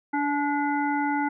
harmonic tone with a mistuned harmonic, 290 Hz, D4, 22 cents flat, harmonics 1 / 3 / 5 / 7, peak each -26 / -26 / -32 / -35 dBFS, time 0.13-1.29 s, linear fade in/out 10 ms, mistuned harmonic 3, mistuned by -23 cents, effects none

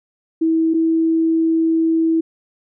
sine tone pair in turn, 324.1 / 325.5 Hz, E4 / E4, -29 / -22 cents, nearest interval unison, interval 7 cents, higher second, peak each -13 dBFS, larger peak neither, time 0.41-0.74 / 0.74-2.21 s, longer second, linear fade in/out 10 ms, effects none

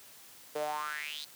sawtooth tone with high-pass filter sweep, 150 Hz, D3, 37 cents sharp, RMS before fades -37 dBFS, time 0.55-1.25 s, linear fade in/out 10 ms, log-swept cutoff 480 to 4300 Hz, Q 6.8, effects white hiss -54 dBFS RMS until 1.35 s + high-pass 80 Hz 12 dB/octave

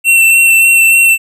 square tone with vibrato, 2703 Hz, E7, 43 cents sharp, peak -5 dBFS, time 0.04-1.18 s, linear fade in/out 50 ms, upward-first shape sine, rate 3.4 Hz, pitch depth 15 cents each way, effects none

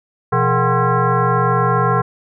sine tone with frequency modulation, 466.2 Hz, A#4, in tune, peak -12 dBFS, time 0.32-2.02 s, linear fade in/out 10 ms, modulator 295 Hz, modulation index 3.1, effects none

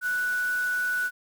sine tone in noise, 1480 Hz, F#6, in tune, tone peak -24 dBFS, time 0.01-1.11 s, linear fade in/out 50 ms, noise white, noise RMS -42 dBFS, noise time 0.01-1.11 s, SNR +15 dB, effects none

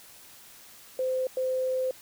sine tone bursts at uneven times, 516 Hz, C5, 24 cents flat, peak -25 dBFS, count 2, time 0.99-1.27 / 1.37-1.91 s, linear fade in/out 2 ms, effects white hiss -51 dBFS RMS until 2.01 s

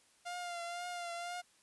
sawtooth tone with vibrato, 698.5 Hz, F5, in tune, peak -36 dBFS, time 0.25-1.42 s, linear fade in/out 20 ms, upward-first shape triangle, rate 2 Hz, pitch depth 40 cents each way, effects white hiss -68 dBFS RMS until 1.62 s + resampled to 24000 Hz

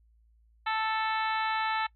harmonic tone, 440 Hz, A4, in tune, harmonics 2 / 3 / 4 / 5 / 6 / 7 / 8 / 9, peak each -30 / -33 / -35 / -38 / -41 / -45 / -45 / -42 dBFS, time 0.66-1.87 s, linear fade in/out 10 ms, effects noise-tail reverb RT60 0.1 s tail -21 dB re dry + added 56 Hz sine -60 dBFS peak until 1.95 s

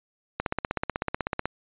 click train, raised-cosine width 0.5 ms, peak -11 dBFS, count 18, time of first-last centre 0.4-1.456 s, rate 16.1 Hz, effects resampled to 8000 Hz

